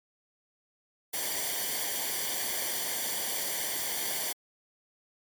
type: noise with comb filter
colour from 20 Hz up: white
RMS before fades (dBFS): -32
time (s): 1.13-4.33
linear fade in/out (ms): 10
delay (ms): 0.76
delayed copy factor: -0.75
effects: MP3 96 kbps